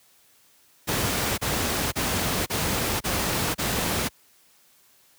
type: noise bursts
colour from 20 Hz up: pink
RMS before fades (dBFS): -25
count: 6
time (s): 0.87-4.09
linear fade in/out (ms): 20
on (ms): 510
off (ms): 32
effects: white hiss -59 dBFS RMS until 5.18 s + high-pass 60 Hz 12 dB/octave